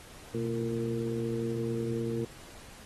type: harmonic tone with a mistuned harmonic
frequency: 114.9 Hz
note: A#2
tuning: 25 cents flat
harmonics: 1 / 2 / 3 / 4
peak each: -35 / -35 / -35 / -35 dBFS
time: 0.34-2.25 s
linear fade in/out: 5 ms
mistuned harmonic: 1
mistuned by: +110 cents
effects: pink hiss -51 dBFS RMS until 2.85 s + AAC 32 kbps